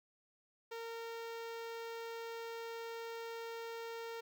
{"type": "tone with notch filter", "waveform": "sawtooth", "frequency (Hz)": 459.6, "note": "A#4", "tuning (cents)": -25, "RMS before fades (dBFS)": -45, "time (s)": [0.71, 4.21], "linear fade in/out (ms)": 10, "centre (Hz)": 9700, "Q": 0.81, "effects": []}